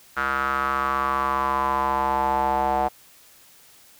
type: tone with band-pass filter sweep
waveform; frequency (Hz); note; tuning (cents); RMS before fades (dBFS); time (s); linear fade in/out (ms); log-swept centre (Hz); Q
square; 67.4; C#2; -48; -23; 0.16-2.89; 20; 1400 to 780; 5.7
effects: white hiss -52 dBFS RMS until 3.99 s